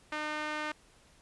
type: tone with band-pass filter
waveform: sawtooth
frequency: 303.7 Hz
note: D#4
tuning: 42 cents flat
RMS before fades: -36 dBFS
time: 0.12-0.72 s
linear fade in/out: 5 ms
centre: 1700 Hz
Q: 1.1
effects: pink hiss -62 dBFS RMS until 1.21 s + resampled to 24000 Hz